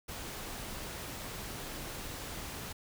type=noise; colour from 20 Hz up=pink; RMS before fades=-42 dBFS; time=0.08-2.73 s; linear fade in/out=10 ms; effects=none